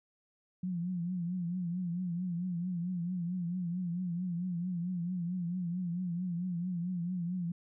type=tone with vibrato; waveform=sine; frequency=176.8 Hz; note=F3; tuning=22 cents sharp; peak=-32 dBFS; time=0.63-7.52 s; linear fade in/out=5 ms; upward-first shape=triangle; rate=4.5 Hz; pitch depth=100 cents each way; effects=none